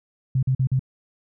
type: tone bursts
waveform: sine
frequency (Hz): 130.81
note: C3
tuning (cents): 0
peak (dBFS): -17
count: 4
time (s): 0.35-0.794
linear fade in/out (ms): 5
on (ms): 78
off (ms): 44
effects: none